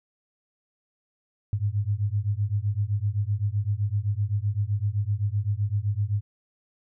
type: beating tone pair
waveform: sine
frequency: 99.1 / 106.9 Hz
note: G2 / A2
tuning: +19 / -49 cents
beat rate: 7.8 Hz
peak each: -26 / -26 dBFS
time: 1.53-6.21 s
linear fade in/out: 0 ms
effects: none